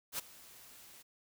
white noise with ADSR envelope, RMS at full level -36 dBFS, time 0.12-1.03 s, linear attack 67 ms, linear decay 14 ms, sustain -20 dB, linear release 20 ms, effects none

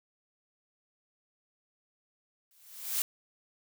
blue noise with exponential growth, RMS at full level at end -27 dBFS, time 2.51-3.02 s, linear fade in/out 1 ms, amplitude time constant 110 ms, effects none

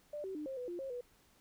sine tone with pitch steps, 592 / 382.5 / 301.7 / 533 / 495.9 / 349.2 / 538 / 489.5 Hz, D5 / G4 / D4 / C5 / B4 / F4 / C5 / B4, +14 / -42 / +47 / +32 / +7 / 0 / +48 / -15 cents, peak -39 dBFS, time 0.13-1.01 s, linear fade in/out 5 ms, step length 110 ms, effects pink hiss -68 dBFS RMS until 1.4 s

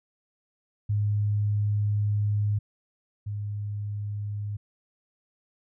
sine tone pair in turn, 103.83 / 103.32 Hz, G#2 / G#2, 0 / -8 cents, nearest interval unison, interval 8 cents, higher first, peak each -22 / -29 dBFS, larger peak first, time 0.89-2.59 / 3.26-4.57 s, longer first, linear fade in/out 10 ms, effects none

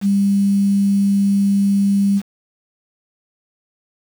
sine tone with quantisation, 199.1 Hz, G3, 27 cents sharp, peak -12 dBFS, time 0.01-2.22 s, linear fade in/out 50 ms, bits 6, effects none

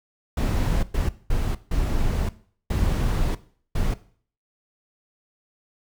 brown noise bursts at uneven times, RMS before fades -22 dBFS, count 6, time 0.37-0.83 / 0.94-1.09 / 1.3-1.55 / 1.71-2.29 / 2.7-3.35 / 3.75-3.94 s, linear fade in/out 5 ms, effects noise-tail reverb RT60 0.5 s tail -17 dB re dry

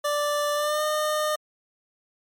25% pulse tone with pitch glide, 587 to 609.1 Hz, D5 to D#5, -1 to -37 cents, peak -19 dBFS, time 0.04-1.36 s, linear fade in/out 10 ms, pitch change +64 cents, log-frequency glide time 0.54-0.83 s, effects MP3 64 kbps

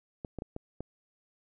clicks, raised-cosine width 2 ms, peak -24 dBFS, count 5, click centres 0.248 / 0.387 / 0.421 / 0.564 / 0.806 s, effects none

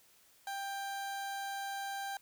30% pulse tone, 790 Hz, G5, 13 cents sharp, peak -35 dBFS, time 0.47-2.17 s, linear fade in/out 2 ms, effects white hiss -65 dBFS RMS until 2.21 s

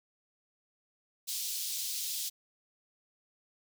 pink high-pass noise, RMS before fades -36 dBFS, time 1.27-2.3 s, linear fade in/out 20 ms, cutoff 3700 Hz, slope 24 dB/octave, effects none

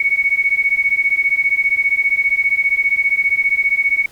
sine beating tone pair, 2217 / 2232 Hz, C#7 / C#7, 0 / +11 cents, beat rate 15 Hz, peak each -16 dBFS, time 0-4.06 s, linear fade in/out 5 ms, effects pink hiss -46 dBFS RMS until 4.11 s

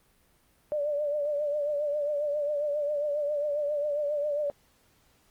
sine tone with vibrato, 587.3 Hz, D5, in tune, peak -26 dBFS, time 0.72-4.5 s, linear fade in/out 0 ms, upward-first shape triangle, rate 7.4 Hz, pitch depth 64 cents each way, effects pink hiss -65 dBFS RMS until 5.3 s + Opus 32 kbps

